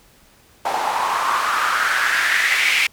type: noise with band-pass filter sweep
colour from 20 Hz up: white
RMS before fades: -19 dBFS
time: 0.65-2.87 s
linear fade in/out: 5 ms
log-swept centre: 790 to 2400 Hz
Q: 4.2
effects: pink hiss -52 dBFS RMS until 2.92 s